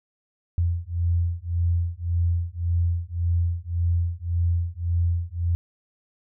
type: beating tone pair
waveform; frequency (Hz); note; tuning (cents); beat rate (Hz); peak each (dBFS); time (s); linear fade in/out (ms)
sine; 85 / 86.8; F2 / F2; -46 / -10; 1.8; -24; 0.58-5.55; 0
effects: none